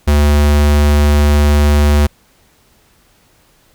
square tone, 73.42 Hz, D2, in tune, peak -8 dBFS, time 0.07-2.07 s, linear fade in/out 10 ms, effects pink hiss -52 dBFS RMS until 3.74 s

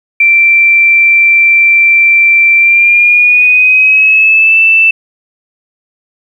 sine tone with pitch glide, 2349 to 2652 Hz, D7 to E7, 0 to +10 cents, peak -3 dBFS, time 0.2-4.91 s, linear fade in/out 5 ms, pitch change +210 cents, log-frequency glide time 2.57-4.59 s, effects 7-bit

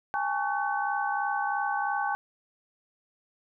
sine tone cluster, 812 / 875 / 1120 / 1517 Hz, G#5 / A5 / C#6 / F#6, -39 / -10 / +18 / +43 cents, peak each -29 / -34 / -34 / -32 dBFS, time 0.14-2.15 s, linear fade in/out 0 ms, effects none

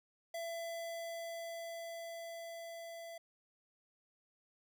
square tone with level ramp, 670 Hz, E5, 28 cents sharp, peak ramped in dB -40 to -47 dBFS, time 0.34-3.18 s, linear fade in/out 5 ms, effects none

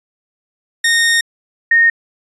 sawtooth / sine tone pair in turn, 1847 / 1847 Hz, A#6 / A#6, -16 / -16 cents, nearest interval unison, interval 0 cents, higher neither, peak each -7 dBFS, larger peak neither, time 0.84-1.21 / 1.71-1.9 s, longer first, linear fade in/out 5 ms, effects resampled to 24000 Hz

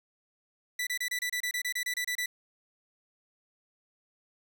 sawtooth tone bursts, 1975.5 Hz, B6, in tune, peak -26 dBFS, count 14, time 0.79-2.26 s, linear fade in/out 5 ms, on 79 ms, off 28 ms, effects none

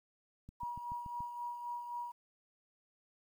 click train, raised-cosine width 5 ms, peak -37 dBFS, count 6, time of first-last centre 0.49-1.205 s, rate 6.99 Hz
sine tone with tremolo, 960 Hz, B5, 49 cents flat, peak -37 dBFS, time 0.6-2.12 s, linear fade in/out 10 ms, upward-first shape sine, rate 3.8 Hz, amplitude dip 50%
effects 11-bit

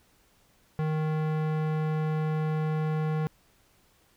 square tone with low-pass filter, 155.56 Hz, D#3, in tune, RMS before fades -28 dBFS, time 0.79-3.27 s, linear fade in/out 0 ms, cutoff 1800 Hz, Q 0.64, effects pink hiss -64 dBFS RMS until 4.16 s

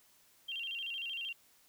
sine tone with vibrato, 2960 Hz, F#7, in tune, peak -37 dBFS, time 0.48-1.33 s, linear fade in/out 10 ms, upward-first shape square, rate 13 Hz, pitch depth 120 cents each way, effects white hiss -66 dBFS RMS until 1.68 s

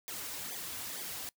white noise with flanger, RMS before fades -41 dBFS, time 0.08-1.29 s, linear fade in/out 0 ms, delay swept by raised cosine 0.71 to 5.61 ms, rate 2.2 Hz, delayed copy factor -0.8, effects noise-tail reverb RT60 0.1 s tail -23 dB re dry

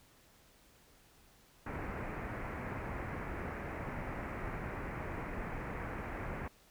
pink low-pass noise, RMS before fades -41 dBFS, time 1.66-6.48 s, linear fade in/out 5 ms, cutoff 2300 Hz, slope 48 dB/octave, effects pink hiss -64 dBFS RMS until 6.7 s

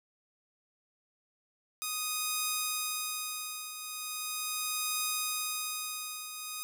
5% pulse tone with tremolo, 1244.5 Hz, D#6, in tune, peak -18 dBFS, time 1.82-6.63 s, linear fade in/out 0 ms, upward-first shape triangle, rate 0.39 Hz, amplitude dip 70%, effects none

